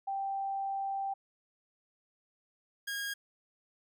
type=tone pair in turn; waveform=sine / sawtooth; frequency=784 / 1631.8 Hz; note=G5 / G#6; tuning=0 / -31 cents; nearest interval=octave + minor second; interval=1269 cents; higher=second; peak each=-32 / -31 dBFS; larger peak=second; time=0.07-1.14 / 2.87-3.14 s; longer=first; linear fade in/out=10 ms; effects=none